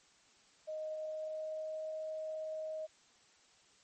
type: tone with pitch glide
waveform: sine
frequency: 622.3 to 627.4 Hz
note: D#5 to D#5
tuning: 0 to +14 cents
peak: -38 dBFS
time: 0.67-2.87 s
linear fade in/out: 20 ms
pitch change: +14 cents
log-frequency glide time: 0.94-1.88 s
effects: white hiss -66 dBFS RMS until 3.83 s + MP3 32 kbps